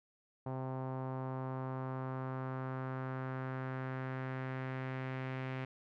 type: tone with low-pass filter sweep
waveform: sawtooth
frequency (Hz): 130.81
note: C3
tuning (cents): 0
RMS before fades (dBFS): -40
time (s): 0.46-5.65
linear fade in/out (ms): 5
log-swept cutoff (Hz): 870 to 2300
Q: 2
effects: none